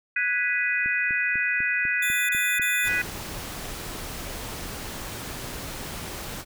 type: chord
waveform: sine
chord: G# minor seventh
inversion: third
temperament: equal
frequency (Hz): 1480 / 1661.2 / 1975.5 / 2489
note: F#6 / G#6 / B6 / D#7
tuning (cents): 0 / 0 / 0 / 0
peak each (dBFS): -28 / -30 / -26 / -27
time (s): 0.16-3.02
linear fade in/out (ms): 5
type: click train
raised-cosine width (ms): 3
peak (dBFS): -27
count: 8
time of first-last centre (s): 0.86-2.597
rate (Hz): 4.03
type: tone bursts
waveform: 10% pulse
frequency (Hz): 3520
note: A7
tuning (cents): 0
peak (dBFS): -21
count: 3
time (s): 2.02-2.886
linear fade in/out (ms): 5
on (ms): 270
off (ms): 28
type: noise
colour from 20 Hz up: pink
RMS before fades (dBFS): -35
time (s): 2.83-6.45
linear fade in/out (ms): 50
effects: none